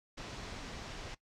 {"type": "low-pass noise", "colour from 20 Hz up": "pink", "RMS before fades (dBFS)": -45, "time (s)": [0.17, 1.15], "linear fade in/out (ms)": 10, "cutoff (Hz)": 6300, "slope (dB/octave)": 24, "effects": ["noise-tail reverb RT60 0.1 s tail -18 dB re dry"]}